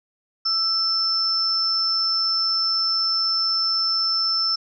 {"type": "tone pair together", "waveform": "sine", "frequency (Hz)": [1327, 5308], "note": ["E6", "E8"], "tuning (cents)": [11, 11], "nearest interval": "2 octaves", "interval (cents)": 2400, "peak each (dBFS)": [-30, -19], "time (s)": [0.45, 4.56], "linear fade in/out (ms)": 10, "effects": []}